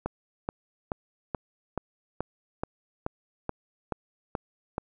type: click train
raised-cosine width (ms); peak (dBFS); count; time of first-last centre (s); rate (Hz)
1; -15; 12; 0.06-4.781; 2.33
effects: none